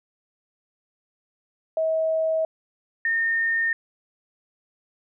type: tone pair in turn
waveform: sine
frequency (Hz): 641 / 1826.7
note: E5 / A#6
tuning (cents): -49 / -36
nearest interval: octave + tritone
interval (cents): 1813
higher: second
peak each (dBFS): -20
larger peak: neither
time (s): 1.77-2.45 / 3.05-3.73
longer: neither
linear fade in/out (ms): 2
effects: none